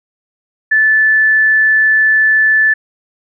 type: tone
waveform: sine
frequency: 1747 Hz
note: A6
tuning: 13 cents flat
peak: -7 dBFS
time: 0.71-2.74 s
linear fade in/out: 10 ms
effects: none